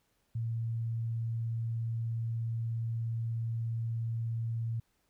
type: tone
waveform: sine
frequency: 114.6 Hz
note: A#2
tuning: 29 cents flat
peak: -31 dBFS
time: 0.35-4.8 s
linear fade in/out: 5 ms
effects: pink hiss -75 dBFS RMS until 5.09 s